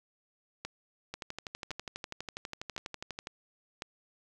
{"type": "two click trains", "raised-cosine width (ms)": 0.2, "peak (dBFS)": [-20, -21], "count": [4, 27], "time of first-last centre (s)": [[0.65, 3.821], [1.14, 3.271]], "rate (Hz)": [0.946, 12.2], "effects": []}